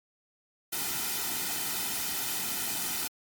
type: noise with comb filter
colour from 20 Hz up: white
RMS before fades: -32 dBFS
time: 0.72-3.08 s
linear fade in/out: 10 ms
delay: 1.8 ms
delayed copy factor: -0.7
effects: MP3 96 kbps